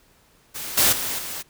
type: noise with level steps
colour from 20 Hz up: white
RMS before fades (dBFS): -32 / -17 / -27 / -32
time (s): 0.54-1.43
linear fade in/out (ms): 20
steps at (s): 0.77 / 0.92 / 1.18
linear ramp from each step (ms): 10
effects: pink hiss -58 dBFS RMS until 1.49 s